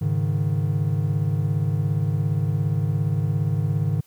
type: chord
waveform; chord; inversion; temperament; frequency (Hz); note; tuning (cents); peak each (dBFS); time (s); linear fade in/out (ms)
triangle; Ab suspended fourth; none; just; 103.83 / 138.43 / 155.74; Ab2 / Db3 / Eb3; 0 / -2 / +2; -22 / -23 / -22; 0.01-4.01; 10
effects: white hiss -59 dBFS RMS until 4.06 s